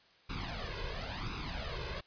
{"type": "noise with flanger", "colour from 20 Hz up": "pink", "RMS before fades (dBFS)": -39, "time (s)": [0.29, 2.01], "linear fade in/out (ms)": 10, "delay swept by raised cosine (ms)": [0.78, 1.98], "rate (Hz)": 0.96, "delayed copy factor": 0.75, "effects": ["white hiss -64 dBFS RMS until 2.06 s", "resampled to 11025 Hz"]}